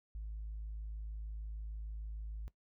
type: tone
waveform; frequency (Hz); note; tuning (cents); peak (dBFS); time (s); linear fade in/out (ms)
sine; 53.3; G#1; +46; -39; 0.15-2.48; 0
effects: noise-tail reverb RT60 0.1 s tail -19 dB re dry + tanh soft clip ceiling -37 dBFS